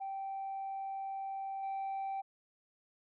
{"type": "tone with level steps", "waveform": "sine", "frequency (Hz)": 779, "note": "G5", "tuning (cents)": -11, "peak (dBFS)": [-36, -33], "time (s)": [0, 2.22], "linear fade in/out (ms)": 20, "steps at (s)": 1.63, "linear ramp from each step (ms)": 2, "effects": ["tanh soft clip ceiling -34 dBFS"]}